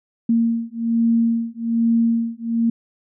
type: beating tone pair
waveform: sine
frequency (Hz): 229.9 / 231.1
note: A#3 / A#3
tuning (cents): -24 / -15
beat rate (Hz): 1.2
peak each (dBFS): -19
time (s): 0.29-2.7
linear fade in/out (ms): 5
effects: none